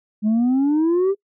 sine exponential sweep, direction up, 207.7 to 402.4 Hz, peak -12 dBFS, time 0.22-1.15 s, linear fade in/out 50 ms, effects noise-tail reverb RT60 0.1 s tail -25 dB re dry + tanh soft clip ceiling -14 dBFS

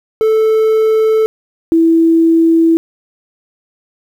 triangle / sine tone pair in turn, 438.9 / 328.8 Hz, A4 / E4, -4 / -4 cents, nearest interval perfect fourth, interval 500 cents, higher first, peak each -6 dBFS, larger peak neither, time 0.21-1.26 / 1.72-2.77 s, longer neither, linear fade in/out 0 ms, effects 7-bit

